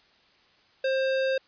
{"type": "tone", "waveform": "square", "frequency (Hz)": 530, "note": "C5", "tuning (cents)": 22, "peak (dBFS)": -24, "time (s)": [0.84, 1.38], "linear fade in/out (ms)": 5, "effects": ["white hiss -61 dBFS RMS until 1.47 s", "resampled to 11025 Hz"]}